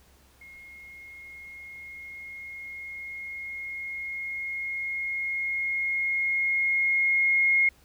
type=tone with level ramp; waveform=sine; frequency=2150 Hz; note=C7; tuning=47 cents sharp; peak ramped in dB=-45 to -18 dBFS; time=0.41-7.69 s; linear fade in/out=5 ms; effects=added 67 Hz sine -60 dBFS peak until 7.84 s + pink hiss -60 dBFS RMS until 7.84 s